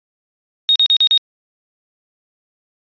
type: tone bursts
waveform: sine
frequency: 3729 Hz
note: A#7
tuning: in tune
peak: -9 dBFS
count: 5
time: 0.69-1.176 s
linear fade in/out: 0 ms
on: 66 ms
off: 39 ms
effects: resampled to 11025 Hz